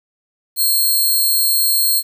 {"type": "tone", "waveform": "5% pulse", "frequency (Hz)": 4237, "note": "C8", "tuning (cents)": 21, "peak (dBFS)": -6, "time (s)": [0.56, 2.03], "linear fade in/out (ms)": 50, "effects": ["8-bit"]}